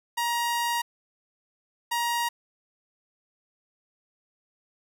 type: tone bursts at uneven times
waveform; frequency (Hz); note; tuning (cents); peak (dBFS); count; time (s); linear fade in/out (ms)
sawtooth; 945; A#5; +23; -21; 2; 0.17-0.82 / 1.91-2.29; 10
effects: none